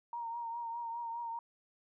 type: tone with vibrato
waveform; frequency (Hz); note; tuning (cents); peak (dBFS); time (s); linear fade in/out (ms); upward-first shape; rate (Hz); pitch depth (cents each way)
sine; 932.3; A#5; 0; -37; 0.13-1.39; 2; triangle; 4.9; 42
effects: none